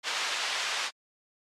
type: band-pass noise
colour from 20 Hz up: white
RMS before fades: -31 dBFS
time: 0.03-0.91 s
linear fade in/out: 50 ms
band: 780 to 4100 Hz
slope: 12 dB/octave
effects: low-pass 8000 Hz 12 dB/octave + MP3 64 kbps